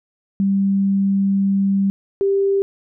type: tone pair in turn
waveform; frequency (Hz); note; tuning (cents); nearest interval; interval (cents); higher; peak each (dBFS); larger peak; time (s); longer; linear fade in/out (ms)
sine; 196.3 / 394.1; G3 / G4; +3 / +9; octave; 1206; second; -14; neither; 0.4-1.9 / 2.21-2.62; first; 0
effects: none